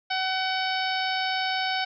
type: harmonic tone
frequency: 754 Hz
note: F#5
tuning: 32 cents sharp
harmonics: 1 / 2 / 3 / 4 / 5 / 6 / 7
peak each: -28 / -31 / -33 / -34 / -35 / -36 / -36 dBFS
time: 0.1-1.85 s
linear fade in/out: 10 ms
effects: none